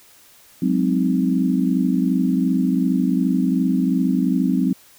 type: chord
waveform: sine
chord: Ab dominant seventh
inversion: third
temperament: equal with one note detuned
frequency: 185 / 207.7 / 259.8 / 311.1 Hz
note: Gb3 / Ab3 / C4 / Eb4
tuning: 0 / 0 / -12 / 0 cents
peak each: -20 / -25 / -19 / -25 dBFS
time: 0.62-4.73 s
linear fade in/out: 5 ms
effects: white hiss -50 dBFS RMS until 4.98 s